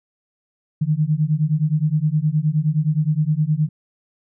sine beating tone pair, 148.6 / 158.2 Hz, D3 / D#3, +21 / +29 cents, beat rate 9.6 Hz, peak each -19 dBFS, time 0.81-3.69 s, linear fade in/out 10 ms, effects none

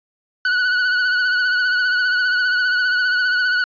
45% pulse tone with vibrato, 1480 Hz, F#6, in tune, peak -15 dBFS, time 0.45-3.64 s, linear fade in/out 2 ms, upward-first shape triangle, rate 15 Hz, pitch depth 44 cents each way, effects resampled to 11025 Hz

